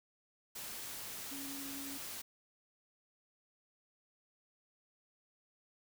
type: tone in noise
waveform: sine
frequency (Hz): 277.2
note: C#4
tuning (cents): 0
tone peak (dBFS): -46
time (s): 1.31-1.98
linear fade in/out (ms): 10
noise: white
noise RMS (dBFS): -45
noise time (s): 0.55-2.22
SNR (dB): -4
effects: none